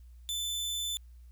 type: tone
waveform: sawtooth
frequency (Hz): 3520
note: A7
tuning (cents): 0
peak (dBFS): -29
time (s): 0.29-0.97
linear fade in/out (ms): 0
effects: added 60 Hz sine -49 dBFS peak until 1.31 s + white hiss -74 dBFS RMS until 1.31 s